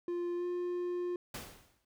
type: tone with pitch glide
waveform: triangle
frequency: 349.2 to 354.3 Hz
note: F4 to F4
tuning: 0 to +25 cents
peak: -31 dBFS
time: 0.08-1.16 s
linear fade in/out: 2 ms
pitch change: +25 cents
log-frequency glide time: 0.36-0.45 s
type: noise with exponential decay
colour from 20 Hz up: pink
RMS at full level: -40 dBFS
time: 1.34-1.85 s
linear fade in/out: 5 ms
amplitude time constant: 110 ms
effects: none